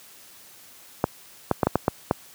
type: clicks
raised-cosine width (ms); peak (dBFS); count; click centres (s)
1; -4; 7; 1.041 / 1.513 / 1.632 / 1.67 / 1.756 / 1.881 / 2.111
effects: white hiss -49 dBFS RMS until 2.34 s + high-pass 80 Hz 12 dB/octave